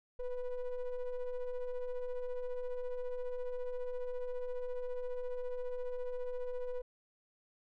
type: ring-modulated tone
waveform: triangle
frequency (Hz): 244.7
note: B3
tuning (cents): -16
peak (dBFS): -30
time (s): 0.19-6.82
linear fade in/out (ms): 10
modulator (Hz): 252
effects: none